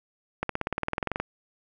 accelerating click train, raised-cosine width 0.5 ms, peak -12 dBFS, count 16, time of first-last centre 0.43-1.2 s, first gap 63 ms, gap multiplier 0.97, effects none

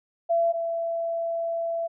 sine tone pair in turn, 674 / 669.3 Hz, E5 / E5, +38 / +26 cents, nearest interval unison, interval 12 cents, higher first, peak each -19 / -25 dBFS, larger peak first, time 0.29-0.53 / 0.53-1.88 s, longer second, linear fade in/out 20 ms, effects none

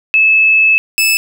sine / sawtooth tone pair in turn, 2606 / 2617 Hz, E7 / E7, -20 / -13 cents, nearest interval unison, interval 7 cents, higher second, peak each -6 dBFS, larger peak neither, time 0.14-0.78 / 0.98-1.17 s, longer first, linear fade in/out 0 ms, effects none

